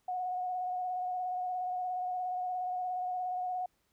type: tone with vibrato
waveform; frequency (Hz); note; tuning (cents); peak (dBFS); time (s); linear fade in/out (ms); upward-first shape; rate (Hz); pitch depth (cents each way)
sine; 730; F#5; -24; -32; 0.08-3.66; 5; square; 17; 18
effects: pink hiss -75 dBFS RMS until 3.92 s